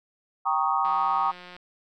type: chord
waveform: sine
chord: Eb dominant seventh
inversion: first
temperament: equal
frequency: 784 / 932.3 / 1108.7 / 1244.5 Hz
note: G5 / Bb5 / Db6 / Eb6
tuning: 0 / 0 / 0 / 0 cents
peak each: -27 dBFS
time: 0.45-1.32 s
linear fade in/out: 20 ms
type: click train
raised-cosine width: 0.3 ms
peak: -28 dBFS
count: 129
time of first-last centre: 0.85-1.565 s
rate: 179 Hz
effects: none

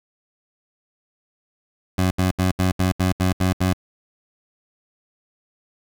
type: tone bursts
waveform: 20% pulse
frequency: 92.5 Hz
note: F#2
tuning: in tune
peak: -12 dBFS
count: 9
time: 1.98-3.734 s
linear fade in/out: 5 ms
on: 130 ms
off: 73 ms
effects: none

